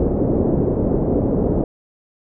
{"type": "low-pass noise", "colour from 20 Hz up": "white", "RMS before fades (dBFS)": -18, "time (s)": [0, 1.64], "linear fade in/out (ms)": 2, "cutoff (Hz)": 480, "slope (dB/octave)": 24, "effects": []}